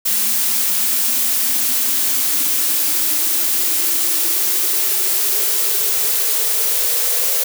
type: noise with high-pass filter sweep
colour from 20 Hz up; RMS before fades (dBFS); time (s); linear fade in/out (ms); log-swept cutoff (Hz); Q
blue; -17; 0.05-7.44; 10; 210 to 490; 8
effects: none